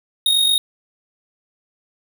square tone with amplitude modulation, 3729 Hz, A#7, in tune, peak -12 dBFS, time 0.26-0.58 s, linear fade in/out 2 ms, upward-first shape sine, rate 47.8 Hz, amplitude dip 50%, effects none

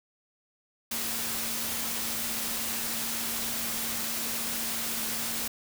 sine tone in noise, 228.4 Hz, A#3, 35 cents flat, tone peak -43 dBFS, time 0.91-5.48 s, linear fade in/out 5 ms, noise white, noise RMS -32 dBFS, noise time 0.91-5.48 s, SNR -14 dB, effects none

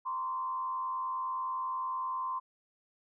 sine tone with frequency modulation, 1040 Hz, C6, 11 cents flat, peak -32 dBFS, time 0.05-2.4 s, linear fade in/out 20 ms, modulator 90.3 Hz, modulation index 0.64, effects none

